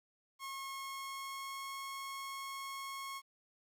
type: tone with pitch glide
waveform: sawtooth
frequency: 1085 to 1091.3 Hz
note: C#6 to C#6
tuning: -37 to -27 cents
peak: -38 dBFS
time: 0.39-3.22 s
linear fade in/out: 50 ms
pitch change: +10 cents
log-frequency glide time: 0.71-1.73 s
effects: 12-bit